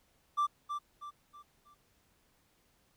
triangle tone with echo, 1174.7 Hz, D6, in tune, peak -24 dBFS, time 0.37-0.47 s, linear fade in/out 20 ms, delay 320 ms, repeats 4, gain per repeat -8 dB, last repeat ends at 1.75 s, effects tanh soft clip ceiling -21 dBFS + pink hiss -71 dBFS RMS until 2.96 s

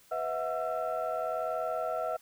sine tone cluster, 500 / 644 / 725 / 1343 Hz, B4 / E5 / F#5 / E6, +21 / -41 / -35 / +32 cents, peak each -37 / -32 / -35 / -37 dBFS, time 0.11-2.17 s, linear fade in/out 10 ms, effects tanh soft clip ceiling -23 dBFS + white hiss -61 dBFS RMS until 2.21 s

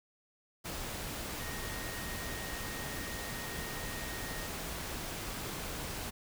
sine tone in noise, 1864.7 Hz, A#6, in tune, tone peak -46 dBFS, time 1.39-4.48 s, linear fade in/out 20 ms, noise pink, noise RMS -40 dBFS, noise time 0.64-6.11 s, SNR -9 dB, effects none

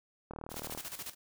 click train, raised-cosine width 1 ms, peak -28 dBFS, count 19, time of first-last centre 0.31-0.775 s, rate 38.7 Hz
white noise with tremolo, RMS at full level -41 dBFS, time 0.49-1.15 s, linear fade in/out 50 ms, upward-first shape square, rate 14 Hz, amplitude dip 70%
effects none

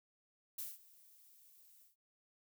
violet noise with ADSR envelope, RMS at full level -42 dBFS, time 0.58-1.96 s, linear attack 7 ms, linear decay 190 ms, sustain -22 dB, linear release 140 ms, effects none

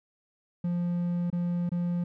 triangle tone with dropouts, 174.61 Hz, F3, in tune, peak -24 dBFS, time 0.64-2.04 s, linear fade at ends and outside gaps 5 ms, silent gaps 1.302-1.327 / 1.693-1.717 s, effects none

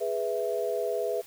sine chord, E major, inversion first, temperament equal, 415.3 / 493.9 / 659.3 Hz, G#4 / B4 / E5, 0 / 0 / 0 cents, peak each -31 dBFS, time 0-1.22 s, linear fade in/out 20 ms, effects white hiss -51 dBFS RMS until 1.26 s

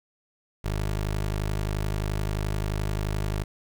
20% pulse tone, 51.5 Hz, G#1, 14 cents flat, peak -21 dBFS, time 0.64-3.44 s, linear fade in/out 10 ms, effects 9-bit

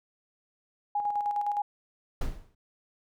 sine tone with tremolo, 824 Hz, G#5, 14 cents flat, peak -25 dBFS, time 0.95-1.62 s, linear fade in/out 5 ms, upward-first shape square, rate 9.7 Hz, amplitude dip 45%
brown noise with exponential decay, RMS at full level -25 dBFS, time 2.21-2.55 s, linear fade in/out 5 ms, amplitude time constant 72 ms
effects none

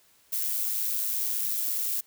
violet noise with amplitude modulation, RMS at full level -27 dBFS, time 0.32-2.01 s, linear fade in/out 10 ms, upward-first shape sine, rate 109 Hz, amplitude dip 40%, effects white hiss -62 dBFS RMS until 2.06 s

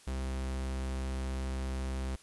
45% pulse tone, 65.6 Hz, C2, 5 cents sharp, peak -33 dBFS, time 0.07-2.16 s, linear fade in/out 5 ms, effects white hiss -58 dBFS RMS until 2.22 s + resampled to 24000 Hz

